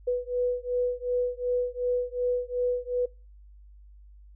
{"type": "beating tone pair", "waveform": "sine", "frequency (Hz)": [492.2, 494.9], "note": ["B4", "B4"], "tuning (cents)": [-6, 4], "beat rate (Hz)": 2.7, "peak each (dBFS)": -28, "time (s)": [0.07, 3.06], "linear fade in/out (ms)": 10, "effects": ["noise-tail reverb RT60 0.3 s tail -24 dB re dry", "added 50 Hz sine -48 dBFS peak until 4.35 s"]}